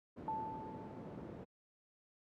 white low-pass noise, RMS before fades -48 dBFS, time 0.16-1.45 s, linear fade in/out 20 ms, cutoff 360 Hz, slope 12 dB/octave
sine tone with exponential decay, 879 Hz, A5, 2 cents flat, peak -35 dBFS, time 0.28-1.43 s, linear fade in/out 1 ms, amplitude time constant 250 ms
effects high-pass 100 Hz 12 dB/octave

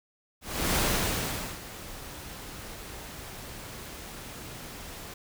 pink noise with ADSR envelope, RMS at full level -25 dBFS, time 0.41-5.14 s, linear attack 350 ms, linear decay 830 ms, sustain -17 dB, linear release 5 ms, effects none

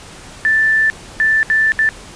sine tone bursts at uneven times, 1765 Hz, A6, 5 cents sharp, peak -10 dBFS, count 4, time 0.45-0.9 / 1.2-1.43 / 1.5-1.72 / 1.79-1.89 s, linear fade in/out 0 ms, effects pink hiss -36 dBFS RMS until 2.15 s + resampled to 22050 Hz

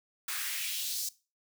white noise with high-pass filter sweep, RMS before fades -35 dBFS, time 0.28-1.09 s, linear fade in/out 5 ms, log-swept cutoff 1300 to 5600 Hz, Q 2, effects noise-tail reverb RT60 0.3 s tail -19 dB re dry

